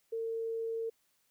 sine tone, 453.7 Hz, A#4, 47 cents flat, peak -33 dBFS, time 0.12-0.9 s, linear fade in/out 10 ms, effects white hiss -74 dBFS RMS until 1.3 s

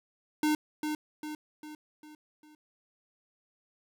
square tone with echo, 303.9 Hz, D#4, 41 cents flat, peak -25 dBFS, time 0.43-0.55 s, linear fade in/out 2 ms, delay 400 ms, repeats 5, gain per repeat -6 dB, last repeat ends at 2.55 s, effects none

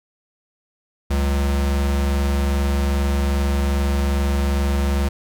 square tone pair together, 70 / 187.53 Hz, C#2 / F#3, +18 / +24 cents, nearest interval octave + perfect fourth, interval 1706 cents, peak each -18 / -30 dBFS, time 1.1-5.09 s, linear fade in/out 10 ms, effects none

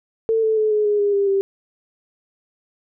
sine tone with pitch steps, 448 / 439.5 / 431.2 / 423.1 / 415.1 / 407.3 / 399.6 / 392 Hz, A4 / A4 / A4 / G#4 / G#4 / G#4 / G4 / G4, +31 / -2 / -35 / +32 / -1 / -34 / +33 / 0 cents, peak -15 dBFS, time 0.29-1.41 s, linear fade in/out 0 ms, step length 140 ms, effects none

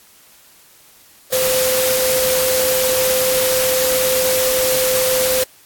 sine tone in noise, 514 Hz, C5, 31 cents flat, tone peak -16 dBFS, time 1.32-5.44 s, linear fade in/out 10 ms, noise white, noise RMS -19 dBFS, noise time 1.32-5.44 s, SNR 0 dB, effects white hiss -48 dBFS RMS until 5.65 s + AAC 64 kbps

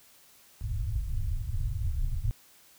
pink low-pass noise, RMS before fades -30 dBFS, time 0.61-2.31 s, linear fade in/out 0 ms, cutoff 120 Hz, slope 48 dB/octave, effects white hiss -58 dBFS RMS until 2.78 s

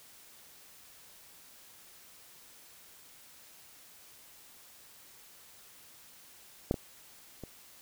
clicks, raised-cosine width 2 ms, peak -13 / -21 / -28 dBFS, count 3, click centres 6.711 / 6.742 / 7.437 s, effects white hiss -56 dBFS RMS until 7.81 s

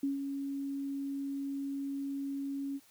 sine tone with ADSR envelope, 277.2 Hz, C#4, in tune, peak -28 dBFS, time 0.03-2.8 s, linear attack 5 ms, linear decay 140 ms, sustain -6 dB, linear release 44 ms, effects white hiss -63 dBFS RMS until 2.9 s

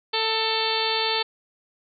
harmonic tone with a mistuned harmonic, 444.8 Hz, A4, 19 cents sharp, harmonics 1 / 2 / 3 / 4 / 5 / 6 / 7 / 8 / 9 / 10, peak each -29 / -28 / -34 / -34 / -34 / -32 / -32 / -29 / -33 / -29 dBFS, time 0.13-1.23 s, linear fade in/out 10 ms, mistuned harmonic 3, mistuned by -27 cents, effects none

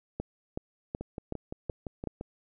two click trains, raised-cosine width 2 ms, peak -23 / -19 dBFS, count 8 / 6, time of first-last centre 1.01-2.211 / 0.2-2.073 s, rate 5.83 / 2.67 Hz, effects none

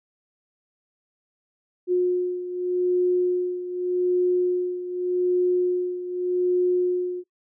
sine beating tone pair, 360 / 360.84 Hz, F#4 / F#4, -47 / -43 cents, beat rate 0.84 Hz, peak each -21 / -26 dBFS, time 1.87-7.24 s, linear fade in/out 50 ms, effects noise-tail reverb RT60 0.1 s tail -21 dB re dry

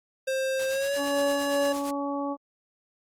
square tone with pitch glide, 529 to 567 Hz, C5 to C#5, +19 to +39 cents, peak -26 dBFS, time 0.27-1.73 s, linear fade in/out 10 ms, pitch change +120 cents, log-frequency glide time 0.68-0.96 s
white noise with tremolo, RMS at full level -37 dBFS, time 0.59-1.91 s, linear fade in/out 5 ms, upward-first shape triangle, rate 8.7 Hz, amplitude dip 75%
harmonic tone, 282.2 Hz, C#4, 31 cents sharp, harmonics 1 / 2 / 3 / 4, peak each -30 / -33 / -35 / -36 dBFS, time 0.96-2.37 s, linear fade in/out 50 ms
effects low-pass 12000 Hz 12 dB/octave + Opus 48 kbps

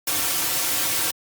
white noise with comb filter, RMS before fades -23 dBFS, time 0.07-1.11 s, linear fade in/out 5 ms, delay 4.8 ms, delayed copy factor -0.95, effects high-pass 100 Hz 12 dB/octave + Opus 48 kbps

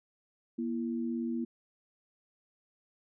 sine tone pair together, 237.6 / 334.4 Hz, A#3 / E4, +33 / +25 cents, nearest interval tritone, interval 592 cents, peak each -32 / -37 dBFS, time 0.58-1.45 s, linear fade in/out 10 ms, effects none

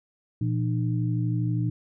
sine tone cluster, 119.3 / 171.8 / 303.2 Hz, A#2 / F3 / D#4, +41 / -28 / -45 cents, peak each -24 / -30 / -32 dBFS, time 0.41-1.7 s, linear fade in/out 5 ms, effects none

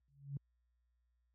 sine tone with exponential growth, 140 Hz, C#3, 18 cents sharp, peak -35 dBFS, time 0.08-0.37 s, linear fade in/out 2 ms, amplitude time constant 62 ms, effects added 60 Hz sine -70 dBFS peak until 1.34 s + high-pass 80 Hz 12 dB/octave

